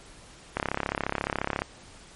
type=click train; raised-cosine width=0.5 ms; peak=-11 dBFS; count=37; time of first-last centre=0.57-1.62 s; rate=34.3 Hz; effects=pink hiss -50 dBFS RMS until 2.15 s + MP3 48 kbps